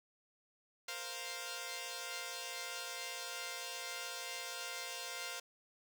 5% pulse chord, Bb suspended second, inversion none, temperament equal, 466.2 / 523.3 / 698.5 Hz, Bb4 / C5 / F5, 0 / 0 / 0 cents, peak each -37 / -34 / -34 dBFS, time 0.88-5.4 s, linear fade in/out 5 ms, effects none

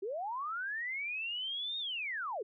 sine linear two-way sweep, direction up then down, 361.4 to 3725 to 361.4 Hz, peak -35 dBFS, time 0.02-2.43 s, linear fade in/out 10 ms, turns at 1.78 s, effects none

